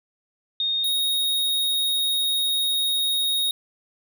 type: tone pair in turn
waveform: sine / square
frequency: 3696 / 3748 Hz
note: A#7 / A#7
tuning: -16 / +9 cents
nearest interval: unison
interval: 25 cents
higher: second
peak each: -21 dBFS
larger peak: neither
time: 0.6-0.84 / 0.84-3.51 s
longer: second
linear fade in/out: 2 ms
effects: none